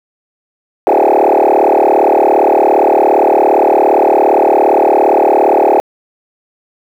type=tone with frequency modulation; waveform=sine; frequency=601 Hz; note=D5; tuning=40 cents sharp; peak=-4 dBFS; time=0.87-5.8 s; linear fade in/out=0 ms; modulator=37.4 Hz; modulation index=7; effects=tanh soft clip ceiling -4 dBFS + 7-bit